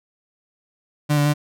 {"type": "tone with pitch steps", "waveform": "35% pulse", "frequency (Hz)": [148.3, 145.6, 148], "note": ["D3", "D3", "D3"], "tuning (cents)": [17, -15, 14], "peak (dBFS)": -14, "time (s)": [1.09, 1.339], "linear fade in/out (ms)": 20, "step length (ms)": 83, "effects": []}